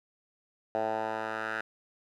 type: tone with band-pass filter sweep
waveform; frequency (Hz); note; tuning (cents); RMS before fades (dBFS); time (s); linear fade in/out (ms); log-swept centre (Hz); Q
10% pulse; 110; A2; 0; -33; 0.75-1.61; 0; 710 to 1500; 3.1
effects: none